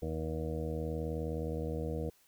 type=harmonic tone; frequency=79.3 Hz; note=D#2; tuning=33 cents sharp; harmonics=1 / 2 / 3 / 4 / 6 / 7 / 8 / 9; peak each=-38 / -40 / -44 / -43 / -39 / -47 / -50 / -52 dBFS; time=0.02-2.1 s; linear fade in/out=5 ms; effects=white hiss -67 dBFS RMS until 2.27 s